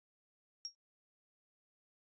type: tone with exponential decay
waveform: sine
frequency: 5588 Hz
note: F8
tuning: in tune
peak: -36 dBFS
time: 0.65-0.75 s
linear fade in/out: 0 ms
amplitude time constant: 20 ms
effects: noise-tail reverb RT60 0.1 s tail -22 dB re dry + resampled to 16000 Hz